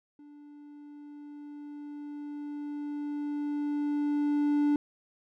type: tone with level ramp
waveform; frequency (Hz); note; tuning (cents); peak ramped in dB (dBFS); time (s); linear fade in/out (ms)
triangle; 292.4; D4; -7; -47 to -20; 0.19-4.76; 2
effects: none